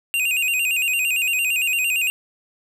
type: tone with vibrato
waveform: square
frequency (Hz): 2637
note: E7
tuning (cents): 0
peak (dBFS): -19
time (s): 0.14-2.1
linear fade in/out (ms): 0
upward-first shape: square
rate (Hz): 8.8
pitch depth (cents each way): 88
effects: none